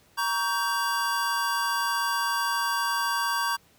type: chord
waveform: square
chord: G diminished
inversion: first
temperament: just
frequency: 940.8 / 1128.9 / 1568 Hz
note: Bb5 / Db6 / G6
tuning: +16 / +31 / 0 cents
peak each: -30 dBFS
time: 0.17-3.57 s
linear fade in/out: 20 ms
effects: pink hiss -60 dBFS RMS until 3.78 s + high-pass 60 Hz 12 dB/octave